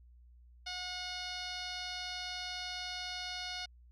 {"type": "tone with low-pass filter", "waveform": "10% pulse", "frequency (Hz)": 726, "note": "F#5", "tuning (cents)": -33, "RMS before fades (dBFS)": -41, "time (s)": [0.66, 3.66], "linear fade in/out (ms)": 10, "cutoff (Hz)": 5100, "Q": 3, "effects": ["added 60 Hz sine -56 dBFS peak until 3.91 s"]}